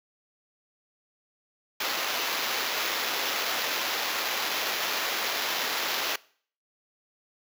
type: noise with sample-and-hold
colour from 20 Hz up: white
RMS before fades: -29 dBFS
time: 1.8-6.16 s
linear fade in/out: 5 ms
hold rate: 8820 Hz
effects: noise-tail reverb RT60 0.5 s tail -22 dB re dry + high-pass 400 Hz 12 dB/octave